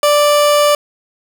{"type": "tone", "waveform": "30% pulse", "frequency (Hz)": 587.3, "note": "D5", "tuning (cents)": 0, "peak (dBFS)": -6, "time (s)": [0.03, 0.75], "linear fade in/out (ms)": 2, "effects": []}